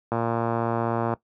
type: click train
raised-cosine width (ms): 1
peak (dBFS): -11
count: 119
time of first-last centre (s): 0.12-1.137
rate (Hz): 116
effects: noise-tail reverb RT60 0.1 s tail -18 dB re dry + high-pass 80 Hz 12 dB/octave